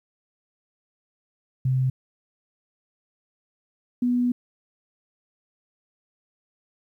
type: tone pair in turn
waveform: sine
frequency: 130 / 245.4 Hz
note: C3 / B3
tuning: -11 / -11 cents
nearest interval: major seventh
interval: 1100 cents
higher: second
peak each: -19 dBFS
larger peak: neither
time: 1.65-1.9 / 4.02-4.32 s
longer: second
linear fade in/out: 5 ms
effects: 10-bit